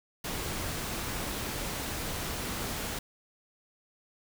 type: noise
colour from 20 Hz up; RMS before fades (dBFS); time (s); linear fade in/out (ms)
pink; -35; 0.24-2.99; 5
effects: none